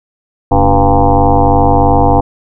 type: tone with frequency modulation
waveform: sine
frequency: 389 Hz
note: G4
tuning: 13 cents flat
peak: -5 dBFS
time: 0.51-2.21 s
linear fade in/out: 10 ms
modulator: 103 Hz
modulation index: 5.1
effects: none